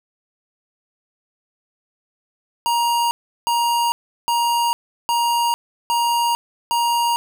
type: tone bursts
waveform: square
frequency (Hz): 943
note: A#5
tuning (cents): +20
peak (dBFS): -17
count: 6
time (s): 2.66-7.16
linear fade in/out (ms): 0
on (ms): 450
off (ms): 360
effects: none